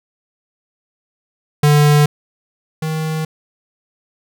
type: tone pair in turn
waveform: square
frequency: 147.7 / 157.55 Hz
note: D3 / D#3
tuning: +10 / +22 cents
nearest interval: minor second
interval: 112 cents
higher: second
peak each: -9 / -19 dBFS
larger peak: first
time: 1.63-2.06 / 2.82-3.25 s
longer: neither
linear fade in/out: 5 ms
effects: none